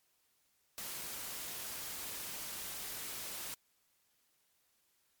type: noise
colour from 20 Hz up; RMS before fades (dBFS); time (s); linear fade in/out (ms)
white; -43; 0.78-3.54; 0
effects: white hiss -75 dBFS RMS until 5.2 s + MP3 96 kbps